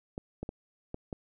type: clicks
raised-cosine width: 2 ms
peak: -23 dBFS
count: 5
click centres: 0.179 / 0.43 / 0.491 / 0.944 / 1.128 s
effects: none